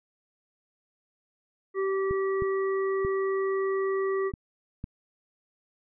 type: harmonic tone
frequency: 386.9 Hz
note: G4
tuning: 23 cents flat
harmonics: 1 / 3 / 5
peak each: -25 / -35 / -39 dBFS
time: 1.74-4.32 s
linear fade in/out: 50 ms
type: clicks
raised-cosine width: 5 ms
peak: -22 dBFS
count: 5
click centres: 2.11 / 2.422 / 3.049 / 4.338 / 4.841 s
effects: none